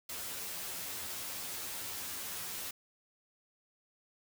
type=noise with comb filter; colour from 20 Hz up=white; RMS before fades=-41 dBFS; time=0.09-2.71 s; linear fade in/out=5 ms; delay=11 ms; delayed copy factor=+0.9; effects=none